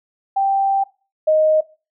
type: tone pair in turn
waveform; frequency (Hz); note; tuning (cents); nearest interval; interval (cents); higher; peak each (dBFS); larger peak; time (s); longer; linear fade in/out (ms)
sine; 784 / 622.5; G5 / D#5; 0 / +1; major third; 399; first; -14 / -11; second; 0.36-0.84 / 1.27-1.61; first; 10
effects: noise-tail reverb RT60 0.3 s tail -18 dB re dry